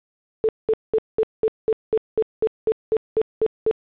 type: tone bursts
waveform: sine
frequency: 440 Hz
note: A4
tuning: in tune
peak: -15 dBFS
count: 14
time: 0.44-3.712 s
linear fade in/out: 0 ms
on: 48 ms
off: 200 ms
effects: resampled to 8000 Hz + 9-bit